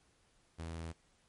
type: tone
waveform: sawtooth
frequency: 82.2 Hz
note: E2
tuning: 4 cents flat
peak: -37 dBFS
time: 0.58-0.93 s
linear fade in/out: 20 ms
effects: pink hiss -71 dBFS RMS until 1.28 s + MP3 48 kbps